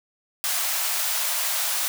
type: high-pass noise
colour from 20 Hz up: white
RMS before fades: -25 dBFS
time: 0.44-1.88 s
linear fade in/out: 0 ms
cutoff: 590 Hz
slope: 48 dB/octave
effects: none